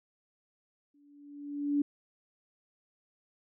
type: tone with exponential growth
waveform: sine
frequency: 288.2 Hz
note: D4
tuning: 33 cents flat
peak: -23 dBFS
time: 0.94-1.82 s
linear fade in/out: 5 ms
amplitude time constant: 190 ms
effects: none

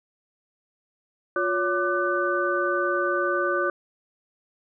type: tone cluster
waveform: sine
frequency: 354.9 / 563 / 1185 / 1505 Hz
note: F4 / C#5 / D6 / F#6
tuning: +28 / +27 / +15 / +29 cents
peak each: -27 dBFS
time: 1.36-3.7 s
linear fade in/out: 2 ms
effects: none

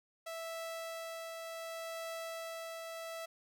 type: tone with tremolo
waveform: sawtooth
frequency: 658 Hz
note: E5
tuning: 3 cents flat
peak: -36 dBFS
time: 0.26-3.26 s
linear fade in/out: 10 ms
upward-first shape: triangle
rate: 0.68 Hz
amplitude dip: 30%
effects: none

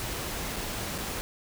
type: noise with dropouts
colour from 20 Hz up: pink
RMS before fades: -34 dBFS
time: 0-1.21 s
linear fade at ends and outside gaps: 0 ms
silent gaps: 0.561-0.565 / 0.98-0.985 s
effects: none

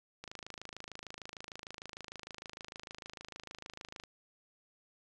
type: click train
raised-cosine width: 0.2 ms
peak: -27 dBFS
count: 102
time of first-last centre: 0.24-4.037 s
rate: 26.6 Hz
effects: resampled to 24000 Hz

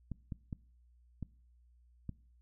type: clicks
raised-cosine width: 5 ms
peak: -27 dBFS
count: 5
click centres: 0.117 / 0.322 / 0.528 / 1.227 / 2.093 s
effects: noise-tail reverb RT60 0.5 s tail -23 dB re dry + added 60 Hz sine -62 dBFS peak until 2.41 s

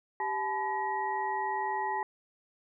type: tone cluster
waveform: sine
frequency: 391.8 / 859 / 999 / 1901 Hz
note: G4 / A5 / B5 / A#6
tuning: -1 / -42 / +20 / +33 cents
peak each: -39 / -31 / -37 / -38 dBFS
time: 0.2-2.03 s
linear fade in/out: 2 ms
effects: none

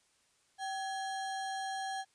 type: tone with sample-and-hold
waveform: sine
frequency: 772 Hz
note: G5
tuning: 27 cents flat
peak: -35 dBFS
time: 0.58-2.05 s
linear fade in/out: 50 ms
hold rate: 2450 Hz
effects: white hiss -71 dBFS RMS until 2.14 s + resampled to 22050 Hz

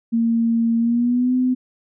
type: tone with pitch glide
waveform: sine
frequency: 230 to 253.7 Hz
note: A#3 to B3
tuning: -23 to +47 cents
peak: -15 dBFS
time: 0.12-1.55 s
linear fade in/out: 20 ms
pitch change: +170 cents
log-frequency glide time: 0.78-1.34 s
effects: none

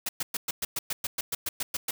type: noise bursts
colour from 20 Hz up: white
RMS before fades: -30 dBFS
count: 14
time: 0.06-1.91 s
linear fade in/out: 5 ms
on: 30 ms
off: 110 ms
effects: none

